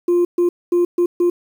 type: tone bursts at uneven times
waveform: sine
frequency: 350 Hz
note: F4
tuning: 4 cents sharp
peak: -10 dBFS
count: 5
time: 0.08-0.25 / 0.38-0.49 / 0.72-0.85 / 0.98-1.06 / 1.2-1.3 s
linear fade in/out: 5 ms
effects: tanh soft clip ceiling -10 dBFS + 7-bit